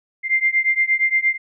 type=beating tone pair; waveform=sine; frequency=2093 / 2101.6 Hz; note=C7 / C7; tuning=0 / +7 cents; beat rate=8.6 Hz; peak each=-18 / -19 dBFS; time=0.23-1.38 s; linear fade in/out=50 ms; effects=none